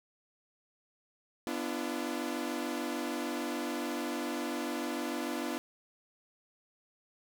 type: chord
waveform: sawtooth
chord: B diminished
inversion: none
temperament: equal with one note detuned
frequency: 246.9 / 293.7 / 340.3 Hz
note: B3 / D4 / F4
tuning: 0 / 0 / -45 cents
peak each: -34 dBFS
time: 1.47-5.58 s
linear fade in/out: 0 ms
effects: none